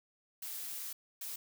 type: noise bursts at uneven times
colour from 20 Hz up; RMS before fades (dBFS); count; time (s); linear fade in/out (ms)
blue; -42; 2; 0.42-0.93 / 1.21-1.36; 5
effects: none